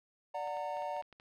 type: chord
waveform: triangle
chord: D augmented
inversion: none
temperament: just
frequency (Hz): 587.3 / 734.2 / 917.7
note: D5 / F#5 / A#5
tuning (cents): 0 / -14 / -27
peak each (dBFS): -38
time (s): 0.34-1.02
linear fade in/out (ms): 10
type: clicks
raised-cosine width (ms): 0.3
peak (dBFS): -39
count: 8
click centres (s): 0.474 / 0.57 / 0.77 / 0.822 / 0.966 / 1.024 / 1.127 / 1.199
effects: none